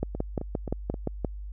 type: two click trains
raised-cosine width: 2 ms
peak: -14 / -20 dBFS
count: 8 / 4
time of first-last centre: 0.03-1.247 / 0.15-0.942 s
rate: 5.75 / 3.79 Hz
effects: added 50 Hz sine -35 dBFS peak until 1.52 s